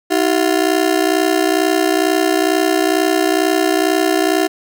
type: ring-modulated tone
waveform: 30% pulse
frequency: 349.2 Hz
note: F4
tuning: in tune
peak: -7 dBFS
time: 0.1-4.48 s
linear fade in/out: 20 ms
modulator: 31.1 Hz
effects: none